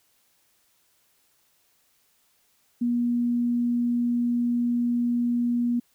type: tone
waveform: sine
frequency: 240 Hz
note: B3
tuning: 49 cents flat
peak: -21 dBFS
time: 2.81-5.8 s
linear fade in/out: 10 ms
effects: white hiss -66 dBFS RMS until 5.94 s